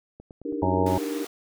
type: click train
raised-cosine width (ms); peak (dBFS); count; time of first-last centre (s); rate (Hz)
2; -30; 5; 0.2-0.633; 9.24
type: chord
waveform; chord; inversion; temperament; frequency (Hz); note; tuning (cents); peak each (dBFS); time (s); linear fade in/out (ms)
sine; Eb major seventh; third; equal with one note detuned; 293.7 / 314.6 / 392 / 466.2; D4 / Eb4 / G4 / Bb4; 0 / +19 / 0 / 0; -30 / -34 / -35 / -33; 0.45-1.25; 5
type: harmonic tone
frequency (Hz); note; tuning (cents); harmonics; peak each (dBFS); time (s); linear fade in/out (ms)
92.5; F#2; 0; 1 / 2 / 3 / 4 / 5 / 6 / 7 / 9 / 10; -27 / -30 / -30 / -30 / -31 / -31 / -32 / -29 / -29; 0.62-0.98; 5
type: high-pass noise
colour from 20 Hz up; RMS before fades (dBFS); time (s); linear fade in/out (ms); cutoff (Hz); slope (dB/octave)
pink; -40; 0.86-1.27; 5; 260; 96
effects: none